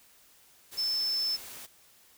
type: tone in noise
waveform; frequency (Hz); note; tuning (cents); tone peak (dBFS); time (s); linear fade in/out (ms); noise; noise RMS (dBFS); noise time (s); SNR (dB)
sine; 5274; E8; 0; -27; 0.77-1.37; 20; white; -45; 0.71-1.67; +15
effects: white hiss -60 dBFS RMS until 2.17 s